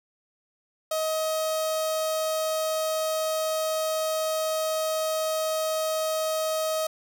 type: tone with notch filter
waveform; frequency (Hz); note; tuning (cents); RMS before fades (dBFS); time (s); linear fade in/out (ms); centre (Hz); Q
sawtooth; 632; D#5; +27; -27; 0.91-6.87; 5; 2100; 1.1
effects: none